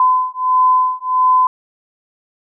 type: beating tone pair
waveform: sine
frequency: 1016 / 1017.5 Hz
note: B5 / C6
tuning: +49 / -49 cents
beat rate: 1.5 Hz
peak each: -14 dBFS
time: 0-1.47 s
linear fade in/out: 2 ms
effects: none